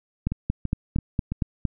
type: two click trains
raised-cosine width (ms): 5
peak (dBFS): -10 / -14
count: 7 / 4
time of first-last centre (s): 0.27-1.652 / 0.32-1.32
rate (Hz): 4.34 / 3
effects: none